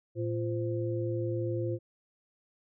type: tone cluster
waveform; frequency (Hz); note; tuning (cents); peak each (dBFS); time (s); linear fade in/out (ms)
sine; 113.8 / 345.4 / 518; A#2 / F4 / C5; -41 / -19 / -17; -32 / -33 / -37; 0.15-1.79; 50
effects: none